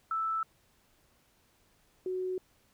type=tone pair in turn; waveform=sine; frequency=1318.5 / 370 Hz; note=E6 / F#4; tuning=0 / 0 cents; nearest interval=octave + minor seventh; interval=2200 cents; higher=first; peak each=-29 / -31 dBFS; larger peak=first; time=0.11-0.43 / 2.06-2.38 s; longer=neither; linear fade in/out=2 ms; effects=pink hiss -68 dBFS RMS until 2.73 s